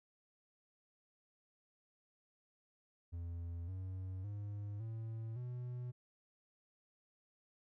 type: tone with pitch steps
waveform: triangle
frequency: 85.3 / 93.56 / 102.62 / 112.55 / 123.45 Hz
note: F2 / F#2 / G#2 / A2 / B2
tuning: -40 / +20 / -20 / +40 / 0 cents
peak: -39 dBFS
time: 3.12-5.92 s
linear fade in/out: 20 ms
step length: 560 ms
effects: none